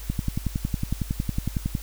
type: click train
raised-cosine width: 5 ms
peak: -12 dBFS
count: 19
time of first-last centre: 0.1-1.751 s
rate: 10.9 Hz
effects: added 50 Hz sine -35 dBFS peak until 1.82 s + white hiss -44 dBFS RMS until 1.82 s